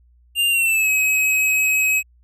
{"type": "tone with pitch glide", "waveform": "square", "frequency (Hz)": [2796, 2549], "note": ["F7", "D#7"], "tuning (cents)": [1, 41], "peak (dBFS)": -16, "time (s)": [0.35, 2.03], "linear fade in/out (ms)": 50, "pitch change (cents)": -160, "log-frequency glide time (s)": [0.49, 0.9], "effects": ["added 60 Hz sine -51 dBFS peak until 2.23 s"]}